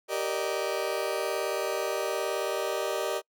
35% pulse chord, Eb major seventh, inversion first, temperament just, 388.9 / 466.7 / 583.4 / 622.3 Hz, G4 / Bb4 / D5 / Eb5, -14 / +2 / -12 / 0 cents, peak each -32 dBFS, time 0.08-3.22 s, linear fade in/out 50 ms, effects noise-tail reverb RT60 0.1 s tail -26 dB re dry

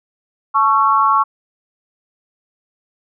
sine tone with amplitude modulation, 1108.7 Hz, C#6, in tune, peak -6 dBFS, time 0.54-1.24 s, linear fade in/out 20 ms, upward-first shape sine, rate 237 Hz, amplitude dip 95%, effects none

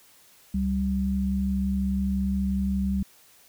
sine tone pair together, 68.73 / 194.4 Hz, C#2 / G3, -14 / -14 cents, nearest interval octave + tritone, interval 1800 cents, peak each -28 / -24 dBFS, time 0.54-3.03 s, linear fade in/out 5 ms, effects white hiss -56 dBFS RMS until 3.48 s

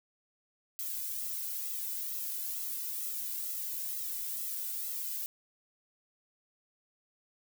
violet noise with flanger, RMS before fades -37 dBFS, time 0.79-5.26 s, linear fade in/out 0 ms, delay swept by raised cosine 1.5 to 2.02 ms, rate 2.2 Hz, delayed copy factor +1, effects none

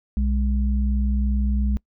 sine tone pair together, 61.6 / 207.2 Hz, B1 / G#3, -4 / -4 cents, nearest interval octave + major sixth, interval 2100 cents, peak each -19 / -26 dBFS, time 0.17-1.77 s, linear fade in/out 0 ms, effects noise-tail reverb RT60 0.1 s tail -24 dB re dry

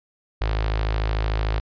sawtooth tone with notch filter, 53.4 Hz, G#1, 49 cents sharp, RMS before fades -23 dBFS, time 0.41-1.6 s, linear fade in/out 5 ms, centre 210 Hz, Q 0.66, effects resampled to 11025 Hz

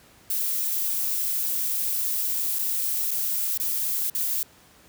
violet noise with dropouts, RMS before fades -26 dBFS, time 0.3-4.43 s, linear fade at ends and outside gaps 2 ms, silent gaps 2.587-2.591 / 3.109-3.113 / 3.576-3.599 / 4.099-4.149 s, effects pink hiss -54 dBFS RMS until 4.88 s + high-pass 60 Hz 12 dB/octave

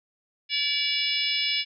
harmonic tone, 574 Hz, D5, 40 cents flat, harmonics 3 / 4 / 5 / 6 / 7 / 8 / 9, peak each -41 / -29 / -29 / -30 / -33 / -39 / -30 dBFS, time 0.49-1.65 s, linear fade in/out 50 ms, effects none

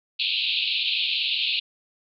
pink band-pass noise, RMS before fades -25 dBFS, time 0.19-1.6 s, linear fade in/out 10 ms, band 2500 to 4300 Hz, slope 96 dB/octave, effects none

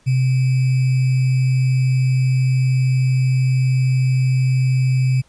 sine tone with sample-and-hold, 129.5 Hz, C3, 17 cents flat, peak -13 dBFS, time 0.06-5.22 s, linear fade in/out 20 ms, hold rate 2450 Hz, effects pink hiss -56 dBFS RMS until 5.28 s + resampled to 22050 Hz

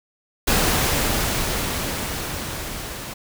pink noise with level ramp, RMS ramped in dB -18 to -33 dBFS, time 0.47-3.14 s, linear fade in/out 10 ms, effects none

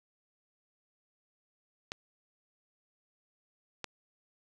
clicks, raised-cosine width 0.2 ms, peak -19 dBFS, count 2, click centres 1.919 / 3.843 s, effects 9-bit

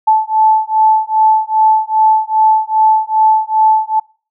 sine beating tone pair, 871 / 873.5 Hz, A5 / A5, -18 / -13 cents, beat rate 2.5 Hz, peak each -11 dBFS, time 0.07-4 s, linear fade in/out 10 ms, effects noise-tail reverb RT60 0.4 s tail -26 dB re dry

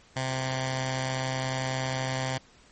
10% pulse tone with notch filter, 130.81 Hz, C3, in tune, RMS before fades -30 dBFS, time 0.16-2.38 s, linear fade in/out 5 ms, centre 350 Hz, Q 0.69, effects pink hiss -57 dBFS RMS until 2.71 s + MP3 32 kbps

